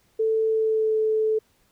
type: tone with pitch glide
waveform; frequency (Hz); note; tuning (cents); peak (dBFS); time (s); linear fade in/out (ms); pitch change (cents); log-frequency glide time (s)
sine; 442.2 to 436.1; A4 to A4; +9 to -15; -19; 0.19-1.39; 10; -24; 0.47-0.97
effects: pink hiss -64 dBFS RMS until 1.71 s